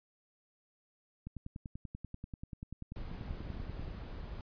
click train, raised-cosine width 5 ms, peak -30 dBFS, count 27, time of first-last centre 1.27-3.794 s, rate 10.3 Hz
brown noise, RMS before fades -43 dBFS, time 2.96-4.41 s, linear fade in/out 0 ms
effects resampled to 11025 Hz

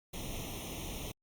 pink noise with comb filter, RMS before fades -41 dBFS, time 0.13-1.12 s, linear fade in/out 10 ms, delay 0.32 ms, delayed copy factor +1, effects Opus 48 kbps

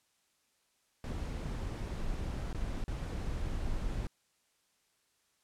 brown noise with dropouts, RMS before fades -36 dBFS, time 1.04-4.07 s, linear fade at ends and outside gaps 1 ms, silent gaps 2.529-2.547 / 2.84-2.88 s, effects white hiss -74 dBFS RMS until 5.43 s + low-pass 10000 Hz 12 dB/octave

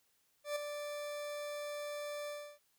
40% pulse tone with ADSR envelope, 587.3 Hz, D5, in tune, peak -32 dBFS, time 0.44-2.59 s, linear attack 120 ms, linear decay 6 ms, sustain -7 dB, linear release 310 ms, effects white hiss -75 dBFS RMS until 2.78 s

